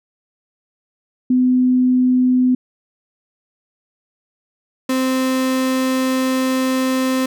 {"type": "tone pair in turn", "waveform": ["sine", "35% pulse"], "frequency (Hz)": [252.8, 260.1], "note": ["B3", "C4"], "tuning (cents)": [41, -10], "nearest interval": "unison", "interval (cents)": 49, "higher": "second", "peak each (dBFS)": [-11, -14], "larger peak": "first", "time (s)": [[1.3, 2.55], [4.89, 7.26]], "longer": "second", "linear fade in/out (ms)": 5, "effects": []}